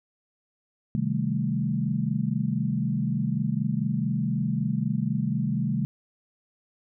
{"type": "chord", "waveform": "sine", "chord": "A half-diminished seventh", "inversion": "first", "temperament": "equal", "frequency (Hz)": [130.81, 155.56, 196, 220], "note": ["C3", "Eb3", "G3", "A3"], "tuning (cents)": [0, 0, 0, 0], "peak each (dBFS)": -29, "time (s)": [0.95, 5.85], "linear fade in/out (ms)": 0, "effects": []}